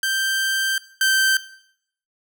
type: tone pair in turn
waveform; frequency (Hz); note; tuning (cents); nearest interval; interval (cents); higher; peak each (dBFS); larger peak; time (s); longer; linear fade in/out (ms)
sawtooth; 1568 / 1557.2; G6 / G6; 0 / -12; unison; 12; first; -16 / -12; second; 0.03-0.78 / 1.01-1.37; first; 2
effects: noise-tail reverb RT60 0.7 s tail -18 dB re dry